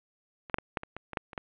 clicks, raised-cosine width 0.5 ms, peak -29 / -9 / -19 / -14 / -23 / -23 / -23 / -14 / -28 / -19 dBFS, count 10, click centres 0.498 / 0.543 / 0.585 / 0.772 / 0.834 / 0.966 / 1.133 / 1.172 / 1.332 / 1.378 s, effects resampled to 8000 Hz + 8-bit

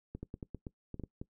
clicks, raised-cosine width 3 ms, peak -28 dBFS, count 10, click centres 0.15 / 0.23 / 0.341 / 0.428 / 0.547 / 0.668 / 0.943 / 0.997 / 1.037 / 1.215 s, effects noise-tail reverb RT60 0.1 s tail -20 dB re dry

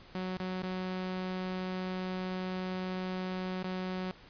sawtooth tone with dropouts, 185 Hz, F#3, in tune, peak -30 dBFS, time 0.15-4.11 s, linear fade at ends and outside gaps 0 ms, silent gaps 0.369-0.401 / 0.622-0.634 / 3.628-3.644 s, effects pink hiss -55 dBFS RMS until 4.29 s + resampled to 11025 Hz

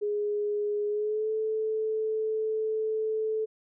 sine tone with pitch glide, 415.3 to 436.7 Hz, G#4 to A4, 0 to -13 cents, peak -26 dBFS, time 0.01-3.46 s, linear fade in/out 20 ms, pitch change +87 cents, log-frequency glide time 0.88-1.31 s, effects none

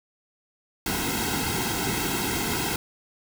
pink noise with comb filter, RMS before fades -27 dBFS, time 0.86-2.76 s, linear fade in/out 2 ms, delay 1.7 ms, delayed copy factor -0.95, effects none

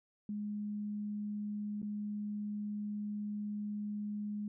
sine tone with dropouts, 208.1 Hz, G#3, 4 cents sharp, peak -36 dBFS, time 0.29-4.48 s, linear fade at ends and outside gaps 2 ms, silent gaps 1.818-1.828 s, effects none

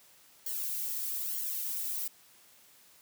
violet noise with flanger, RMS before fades -35 dBFS, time 0.46-2.08 s, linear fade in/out 5 ms, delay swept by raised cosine 0.8 to 2.5 ms, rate 1.1 Hz, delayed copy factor -0.75, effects white hiss -60 dBFS RMS until 3.01 s + high-pass 80 Hz 12 dB/octave

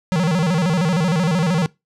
square tone with vibrato, 170 Hz, F3, 46 cents flat, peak -16 dBFS, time 0.12-1.66 s, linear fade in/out 0 ms, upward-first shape square, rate 13 Hz, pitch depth 150 cents each way, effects noise-tail reverb RT60 0.2 s tail -21 dB re dry + low-pass 7000 Hz 12 dB/octave

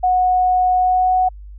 sine tone with pitch glide, 733 to 739.8 Hz, F#5 to F#5, -16 to 0 cents, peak -12 dBFS, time 0.03-1.29 s, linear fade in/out 10 ms, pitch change +16 cents, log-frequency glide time 0.76-1.14 s, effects added 50 Hz sine -33 dBFS peak until 1.58 s

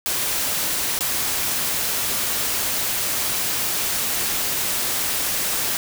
white noise with dropouts, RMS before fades -23 dBFS, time 0.06-5.77 s, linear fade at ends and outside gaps 0 ms, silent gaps 0.99-1.008 s, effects none

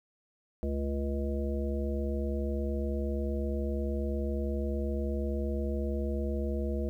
harmonic tone with a mistuned harmonic, 69.3 Hz, C#2, in tune, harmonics 1 / 3 / 5 / 7 / 9, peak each -31 / -36 / -38 / -39 / -41 dBFS, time 0.63-6.89 s, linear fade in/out 0 ms, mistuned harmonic 3, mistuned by +68 cents, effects 11-bit

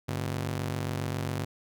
sawtooth ring-modulated tone, 123.47 Hz, B2, in tune, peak -23 dBFS, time 0.08-1.45 s, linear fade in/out 10 ms, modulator 23.7 Hz, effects none

